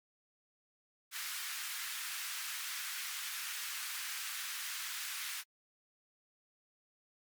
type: high-pass noise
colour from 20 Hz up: pink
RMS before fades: -41 dBFS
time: 1.11-5.44 s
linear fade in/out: 50 ms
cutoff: 1400 Hz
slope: 24 dB/octave
effects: MP3 96 kbps